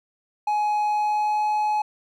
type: tone with pitch glide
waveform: triangle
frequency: 840 to 846.8 Hz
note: G#5 to G#5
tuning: +19 to +33 cents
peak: -18 dBFS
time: 0.47-1.82 s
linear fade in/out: 5 ms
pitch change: +14 cents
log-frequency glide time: 0.85-1.46 s
effects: none